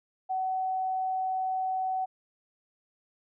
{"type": "tone", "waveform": "sine", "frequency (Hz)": 753, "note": "F#5", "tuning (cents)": 30, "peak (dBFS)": -27, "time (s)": [0.29, 2.06], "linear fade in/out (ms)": 20, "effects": []}